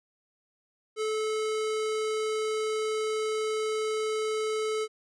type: tone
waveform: square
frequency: 433.9 Hz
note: A4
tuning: 24 cents flat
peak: -28 dBFS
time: 0.96-4.88 s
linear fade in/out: 50 ms
effects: resampled to 22050 Hz